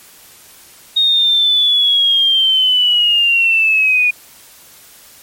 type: linear sweep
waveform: sine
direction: down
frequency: 3729 to 2445 Hz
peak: -9 dBFS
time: 0.96-4.11 s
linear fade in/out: 10 ms
effects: white hiss -42 dBFS RMS until 5.22 s + MP3 64 kbps